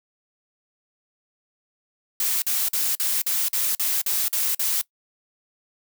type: noise bursts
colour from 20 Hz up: blue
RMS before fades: -23 dBFS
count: 10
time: 2.2-4.814 s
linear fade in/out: 2 ms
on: 220 ms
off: 46 ms
effects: noise-tail reverb RT60 0.1 s tail -22 dB re dry